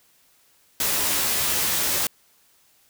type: noise with comb filter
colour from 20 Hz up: white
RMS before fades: -23 dBFS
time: 0.8-2.07 s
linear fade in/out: 2 ms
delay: 14 ms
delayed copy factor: +0.75
effects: white hiss -60 dBFS RMS until 2.89 s